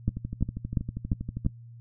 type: two click trains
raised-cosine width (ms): 5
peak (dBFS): -12 / -20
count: 5 / 18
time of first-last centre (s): 0.08-1.464 / 0.09-1.45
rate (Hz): 2.89 / 12.5
effects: noise-tail reverb RT60 0.1 s tail -20 dB re dry + added 117 Hz sine -44 dBFS peak until 1.8 s